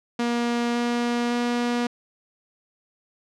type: tone with pitch steps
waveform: sawtooth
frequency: 237.7 / 239.2 / 240.7 Hz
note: A#3 / A#3 / B3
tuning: +34 / +45 / -44 cents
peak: -18 dBFS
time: 0.19-1.87 s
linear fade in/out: 5 ms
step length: 560 ms
effects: low-pass 6000 Hz 12 dB/octave